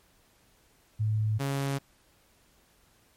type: tone pair in turn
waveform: sine / sawtooth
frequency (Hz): 107.9 / 138.39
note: A2 / C#3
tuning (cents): -33 / -3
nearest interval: major third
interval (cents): 430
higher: second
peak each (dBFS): -24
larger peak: neither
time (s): 0.99-1.39 / 1.39-1.79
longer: neither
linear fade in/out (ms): 20
effects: pink hiss -64 dBFS RMS until 3.16 s + MP3 64 kbps